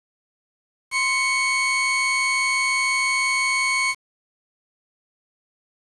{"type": "tone pair together", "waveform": "40% pulse", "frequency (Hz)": [1045.6, 2217], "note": ["C6", "C#7"], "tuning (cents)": [-1, 0], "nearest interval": "octave + minor second", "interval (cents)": 1301, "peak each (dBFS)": [-25, -19], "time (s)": [0.91, 3.95], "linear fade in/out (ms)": 50, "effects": ["resampled to 24000 Hz", "7-bit"]}